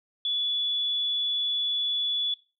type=tone; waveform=sine; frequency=3429 Hz; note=A7; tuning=45 cents flat; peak=-25 dBFS; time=0.25-2.34 s; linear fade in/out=2 ms; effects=noise-tail reverb RT60 0.3 s tail -17 dB re dry